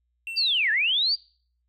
triangle tone with exponential decay, 2702 Hz, E7, 42 cents sharp, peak -28 dBFS, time 0.27-1.1 s, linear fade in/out 1 ms, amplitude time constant 180 ms
sine linear two-way sweep, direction down then up, 4817 to 1661.2 to 4817 Hz, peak -20 dBFS, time 0.36-1.16 s, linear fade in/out 20 ms, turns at 0.71 s
effects noise-tail reverb RT60 0.5 s tail -25 dB re dry + added 60 Hz sine -70 dBFS peak until 1.68 s

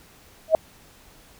sine tone with exponential growth, 638 Hz, D#5, 43 cents sharp, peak -7 dBFS, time 0.48-0.55 s, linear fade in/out 1 ms, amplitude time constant 15 ms, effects pink hiss -52 dBFS RMS until 1.39 s

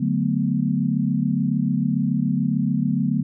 sine chord, B minor seventh, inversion first, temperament equal, 146.83 / 185 / 220 / 246.9 Hz, D3 / F#3 / A3 / B3, 0 / 0 / 0 / 0 cents, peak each -24 dBFS, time 0-3.23 s, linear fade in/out 10 ms, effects none

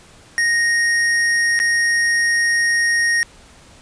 square tone with dropouts, 1864.7 Hz, A#6, in tune, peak -15 dBFS, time 0.38-3.23 s, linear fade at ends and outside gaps 0 ms, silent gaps 1.591-1.6 s, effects pink hiss -46 dBFS RMS until 3.81 s + resampled to 22050 Hz

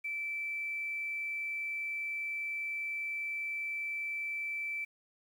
sine tone with quantisation, 2325 Hz, D7, 18 cents flat, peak -34 dBFS, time 0.04-4.85 s, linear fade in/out 10 ms, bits 10, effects none

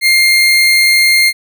30% pulse tone, 2117 Hz, C7, 20 cents sharp, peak -4 dBFS, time 0.01-1.33 s, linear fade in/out 50 ms, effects none

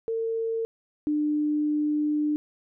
sine tone pair in turn, 452.8 / 299.3 Hz, A4 / D4, +50 / +33 cents, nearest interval perfect fifth, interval 717 cents, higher first, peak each -25 / -22 dBFS, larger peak second, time 0.08-0.65 / 1.07-2.36 s, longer second, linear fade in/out 0 ms, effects none

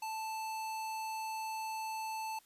square tone, 880 Hz, A5, in tune, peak -38 dBFS, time 0.02-2.39 s, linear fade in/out 5 ms, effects white hiss -66 dBFS RMS until 2.45 s + resampled to 32000 Hz

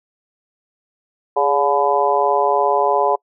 harmonic tone with a mistuned harmonic, 143 Hz, D3, 46 cents flat, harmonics 3 / 4 / 5 / 6 / 7, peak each -20 / -20 / -20 / -20 / -20 dBFS, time 1.36-3.16 s, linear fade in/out 10 ms, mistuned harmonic 3, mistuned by -57 cents, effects noise-tail reverb RT60 0.1 s tail -26 dB re dry

